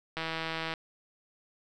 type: click train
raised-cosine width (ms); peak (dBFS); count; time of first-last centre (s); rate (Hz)
0.3; -18; 93; 0.17-0.738; 162
effects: none